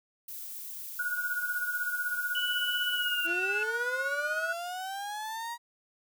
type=noise; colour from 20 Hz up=violet; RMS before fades=-41 dBFS; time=0.28-3.27 s; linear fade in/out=5 ms
type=tone with tremolo; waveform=sine; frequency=1455 Hz; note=F#6; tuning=29 cents flat; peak=-27 dBFS; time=0.99-4.53 s; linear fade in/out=5 ms; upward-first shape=sine; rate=16 Hz; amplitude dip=60%
type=tone with pitch glide; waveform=sine; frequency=2960 to 2637 Hz; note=F#7 to E7; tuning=0 to 0 cents; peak=-31 dBFS; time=2.35-3.63 s; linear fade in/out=2 ms; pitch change=-200 cents; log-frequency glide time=2.93-3.5 s
type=linear sweep; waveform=35% pulse; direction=up; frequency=325.4 to 956 Hz; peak=-33 dBFS; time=3.24-5.58 s; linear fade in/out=50 ms
effects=none